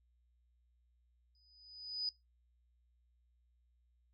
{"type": "tone with exponential growth", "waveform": "sine", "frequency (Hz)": 4978, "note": "D#8", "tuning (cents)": 0, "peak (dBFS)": -32, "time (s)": [1.35, 2.09], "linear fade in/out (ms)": 1, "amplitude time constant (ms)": 160, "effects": ["noise-tail reverb RT60 0.2 s tail -22 dB re dry", "added 60 Hz sine -70 dBFS peak until 4.13 s"]}